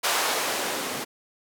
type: noise with band-pass filter sweep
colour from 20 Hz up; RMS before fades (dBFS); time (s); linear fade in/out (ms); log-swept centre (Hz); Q
blue; -27; 0.03-1.05; 20; 780 to 250; 0.98
effects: none